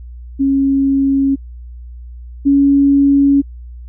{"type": "tone pair in turn", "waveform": "sine", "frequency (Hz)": [273.5, 279.7], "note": ["C#4", "C#4"], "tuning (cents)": [-23, 16], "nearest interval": "unison", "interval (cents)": 39, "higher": "second", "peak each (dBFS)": [-10, -7], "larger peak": "second", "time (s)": [[0.39, 1.36], [2.45, 3.42]], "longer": "neither", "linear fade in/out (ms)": 20, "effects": ["added 60 Hz sine -29 dBFS peak until 3.88 s"]}